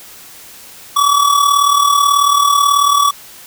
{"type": "tone with amplitude modulation", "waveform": "square", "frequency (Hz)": 1142, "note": "D6", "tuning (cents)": -49, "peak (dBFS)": -7, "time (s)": [0.96, 3.11], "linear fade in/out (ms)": 10, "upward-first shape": "sine", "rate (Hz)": 38.3, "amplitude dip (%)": 60, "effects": ["white hiss -37 dBFS RMS until 3.46 s"]}